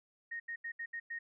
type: tone bursts at uneven times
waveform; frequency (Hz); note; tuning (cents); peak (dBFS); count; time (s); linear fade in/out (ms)
sine; 1859; A#6; -5; -38; 6; 0.31-0.4 / 0.48-0.56 / 0.64-0.72 / 0.79-0.86 / 0.93-1 / 1.1-1.19; 10
effects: none